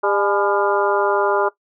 harmonic tone with a mistuned harmonic, 200.8 Hz, G3, 42 cents sharp, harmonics 2 / 3 / 4 / 5 / 6 / 7, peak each -20 / -22 / -23 / -24 / -25 / -25 dBFS, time 0.03-1.49 s, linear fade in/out 10 ms, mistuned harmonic 4, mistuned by +79 cents, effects noise-tail reverb RT60 0.1 s tail -17 dB re dry

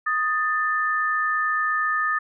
sine tone pair together, 1244.5 / 1772.9 Hz, D#6 / A6, 0 / +13 cents, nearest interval tritone, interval 613 cents, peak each -23 dBFS, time 0.06-2.19 s, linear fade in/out 10 ms, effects none

